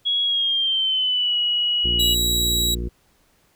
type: tone with pitch glide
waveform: sine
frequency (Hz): 3328 to 2914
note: G#7 to F#7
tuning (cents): +3 to -27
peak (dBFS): -18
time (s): 0.05-2.15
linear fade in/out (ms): 20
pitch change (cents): -230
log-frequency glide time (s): 0.23-1.37
type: harmonic tone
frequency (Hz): 59.1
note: A#1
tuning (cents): +24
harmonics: 1 / 2 / 3 / 4 / 5 / 6 / 7 / 8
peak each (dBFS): -25 / -34 / -35 / -36 / -41 / -34 / -46 / -44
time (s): 1.84-2.89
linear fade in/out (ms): 10
type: tone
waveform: sawtooth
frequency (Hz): 3873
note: B7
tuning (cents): -35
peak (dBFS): -16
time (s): 1.99-2.75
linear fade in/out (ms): 10
effects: pink hiss -61 dBFS RMS until 3.55 s